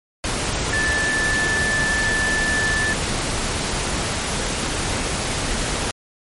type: tone in noise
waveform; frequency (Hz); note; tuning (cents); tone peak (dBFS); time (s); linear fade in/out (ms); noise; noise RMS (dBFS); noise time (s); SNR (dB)
sine; 1752; A6; -8; -19; 0.73-2.93; 0; pink; -23; 0.24-5.91; +1
effects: MP3 48 kbps